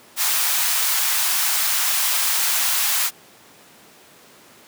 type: high-pass noise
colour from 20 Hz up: white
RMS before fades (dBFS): -20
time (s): 0.16-3.11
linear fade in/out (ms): 50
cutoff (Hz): 780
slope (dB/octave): 24
effects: pink hiss -48 dBFS RMS until 4.67 s + high-pass 200 Hz 12 dB/octave